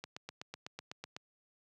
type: click train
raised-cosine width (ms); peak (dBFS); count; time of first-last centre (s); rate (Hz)
0.2; -25; 10; 0.04-1.165; 8
effects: high-pass 100 Hz 12 dB/octave